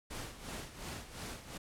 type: noise with tremolo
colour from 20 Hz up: pink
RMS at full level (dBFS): -42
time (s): 0.1-1.58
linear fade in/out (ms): 10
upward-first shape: sine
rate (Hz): 2.8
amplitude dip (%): 70
effects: low-pass 11000 Hz 12 dB/octave